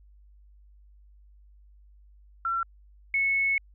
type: tone pair in turn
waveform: sine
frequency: 1356 / 2200 Hz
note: E6 / C#7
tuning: +49 / -14 cents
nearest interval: minor sixth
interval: 837 cents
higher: second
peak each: -25 / -22 dBFS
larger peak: second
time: 2.45-2.63 / 3.14-3.58 s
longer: second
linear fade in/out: 2 ms
effects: added 50 Hz sine -52 dBFS peak until 3.74 s